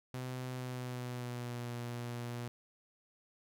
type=tone with pitch glide; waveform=sawtooth; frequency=127.3 to 120.16 Hz; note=C3 to B2; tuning=-47 to -47 cents; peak=-35 dBFS; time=0.14-2.48 s; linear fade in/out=0 ms; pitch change=-100 cents; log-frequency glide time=0.52-1.7 s; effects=none